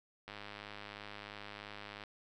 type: click train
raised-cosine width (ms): 0.3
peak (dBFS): -30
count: 182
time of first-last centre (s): 0.28-2.037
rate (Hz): 103
effects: none